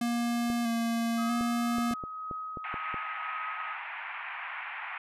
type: tone with vibrato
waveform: square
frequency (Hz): 234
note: A#3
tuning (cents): +7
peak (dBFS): -28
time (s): 0.01-1.94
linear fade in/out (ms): 5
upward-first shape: square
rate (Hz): 0.78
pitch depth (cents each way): 21
type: clicks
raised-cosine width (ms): 2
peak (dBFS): -26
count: 9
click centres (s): 0.501 / 1.41 / 1.784 / 1.911 / 2.038 / 2.312 / 2.572 / 2.742 / 2.943
type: tone with tremolo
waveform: sine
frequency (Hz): 1265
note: D#6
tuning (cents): +28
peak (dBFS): -34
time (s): 1.17-3.74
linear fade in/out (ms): 20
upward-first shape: triangle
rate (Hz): 1.9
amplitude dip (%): 35
type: band-pass noise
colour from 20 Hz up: white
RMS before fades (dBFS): -39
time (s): 2.64-4.98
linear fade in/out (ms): 2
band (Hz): 770 to 2500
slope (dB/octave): 48
effects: resampled to 32000 Hz